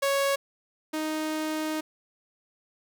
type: tone pair in turn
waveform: sawtooth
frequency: 554.4 / 311.1 Hz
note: C#5 / D#4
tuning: 0 / 0 cents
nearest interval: minor seventh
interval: 1000 cents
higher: first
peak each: -19 / -24 dBFS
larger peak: first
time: 0.02-0.36 / 0.93-1.81 s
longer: second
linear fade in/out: 10 ms
effects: none